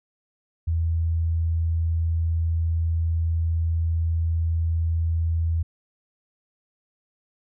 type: tone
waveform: sine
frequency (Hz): 82.41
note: E2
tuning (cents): 0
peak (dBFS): -20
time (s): 0.67-5.63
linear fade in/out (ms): 10
effects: none